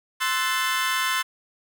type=chord; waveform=25% pulse; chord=F# half-diminished seventh; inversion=second; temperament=equal with one note detuned; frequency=1046.5 / 1318.5 / 1497.2 / 1760 Hz; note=C6 / E6 / F#6 / A6; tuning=0 / 0 / +20 / 0 cents; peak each=-22 / -26 / -26 / -24 dBFS; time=0.2-1.23 s; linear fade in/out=20 ms; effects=none